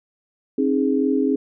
sine chord, Ab major, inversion first, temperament equal with one note detuned, 267.9 / 311.1 / 415.3 Hz, C4 / Eb4 / Ab4, +41 / 0 / 0 cents, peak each -19 / -23 / -22 dBFS, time 0.58-1.36 s, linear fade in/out 5 ms, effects none

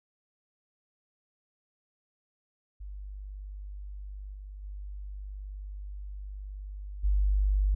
sine tone with level steps, 49.53 Hz, G1, 19 cents sharp, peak -38 / -40 / -37 / -22 dBFS, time 2.8-7.75 s, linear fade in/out 10 ms, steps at 4.33 / 4.62 / 7.03 s, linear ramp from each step 20 ms, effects none

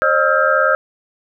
sine tone cluster, 534 / 611 / 1288 / 1379 / 1595 Hz, C5 / D#5 / E6 / F6 / G6, +35 / -32 / -41 / -22 / +30 cents, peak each -18 dBFS, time 0.02-0.75 s, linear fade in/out 0 ms, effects none

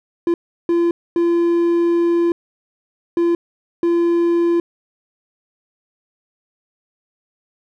triangle tone bursts at uneven times, 341.7 Hz, F4, 38 cents flat, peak -11 dBFS, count 5, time 0.27-0.34 / 0.69-0.91 / 1.16-2.32 / 3.17-3.35 / 3.83-4.6 s, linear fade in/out 2 ms, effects none

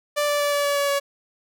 sawtooth tone with pitch steps, 587.3 / 583.2 / 579.2 / 575.2 / 571.2 / 567.3 / 563.4 Hz, D5 / D5 / D5 / D5 / D5 / C#5 / C#5, 0 / -12 / -24 / -36 / -48 / +40 / +28 cents, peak -16 dBFS, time 0.16-1 s, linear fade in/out 20 ms, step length 120 ms, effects none

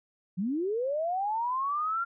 sine linear sweep, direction up, 168.2 to 1396.9 Hz, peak -27 dBFS, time 0.37-2.05 s, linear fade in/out 20 ms, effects none

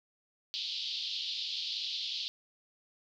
pink band-pass noise, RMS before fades -37 dBFS, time 0.54-2.28 s, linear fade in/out 0 ms, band 3100 to 4700 Hz, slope 48 dB/octave, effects none

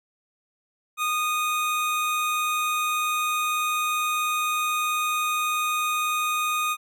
square tone pair together, 1230.2 / 2489 Hz, D#6 / D#7, -20 / 0 cents, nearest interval octave, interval 1220 cents, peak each -25 / -29 dBFS, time 0.97-6.77 s, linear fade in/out 50 ms, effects none

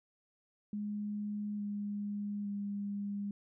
sine tone with pitch steps, 207.7 / 205 / 202.3 Hz, G#3 / G#3 / G#3, 0 / -22 / -45 cents, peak -35 dBFS, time 0.73-3.31 s, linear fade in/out 2 ms, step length 860 ms, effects none

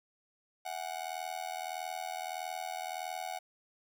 45% pulse tone with amplitude modulation, 740 Hz, F#5, in tune, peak -33 dBFS, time 0.65-3.39 s, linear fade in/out 10 ms, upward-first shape sine, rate 81.6 Hz, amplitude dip 95%, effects none

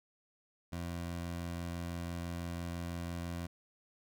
20% pulse tone, 86 Hz, F2, 26 cents flat, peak -33 dBFS, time 0.72-3.47 s, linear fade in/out 10 ms, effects none

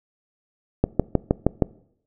click train, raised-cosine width 2 ms, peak -3 dBFS, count 6, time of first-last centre 0.84-1.622 s, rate 6.39 Hz, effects noise-tail reverb RT60 0.7 s tail -22 dB re dry

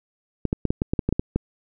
clicks, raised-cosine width 3 ms, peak -8 dBFS, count 11, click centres 0.453 / 0.529 / 0.653 / 0.705 / 0.819 / 0.935 / 0.992 / 1.09 / 1.126 / 1.195 / 1.36 s, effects none

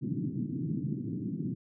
pink band-pass noise, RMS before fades -34 dBFS, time 0.01-1.55 s, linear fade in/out 20 ms, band 120 to 320 Hz, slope 48 dB/octave, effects none

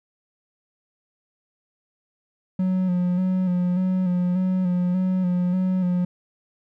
triangle tone with vibrato, 182.1 Hz, F#3, 27 cents flat, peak -17 dBFS, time 2.59-6.05 s, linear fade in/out 5 ms, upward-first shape square, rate 1.7 Hz, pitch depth 33 cents each way, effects none

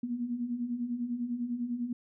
sine beating tone pair, 233.1 / 243.1 Hz, A#3 / B3, 0 / -27 cents, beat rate 10 Hz, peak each -38 / -32 dBFS, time 0.03-1.93 s, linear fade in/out 5 ms, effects none

